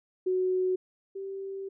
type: tone pair in turn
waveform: sine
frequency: 370 / 389.2 Hz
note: F#4 / G4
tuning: 0 / -12 cents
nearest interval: minor second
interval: 88 cents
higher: second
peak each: -24 / -34 dBFS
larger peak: first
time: 0.26-0.76 / 1.15-1.69 s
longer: second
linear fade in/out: 10 ms
effects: none